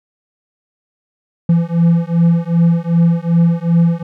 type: beating tone pair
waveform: triangle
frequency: 167.5 / 170.1 Hz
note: E3 / F3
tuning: +28 / -45 cents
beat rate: 2.6 Hz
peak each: -11 dBFS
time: 1.49-4.03 s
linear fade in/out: 5 ms
effects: none